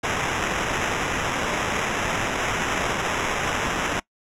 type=noise with sample-and-hold; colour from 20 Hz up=blue; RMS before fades=-25 dBFS; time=0.03-4 s; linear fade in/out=10 ms; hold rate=4410 Hz; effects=noise-tail reverb RT60 0.1 s tail -22 dB re dry + low-pass 8000 Hz 12 dB/octave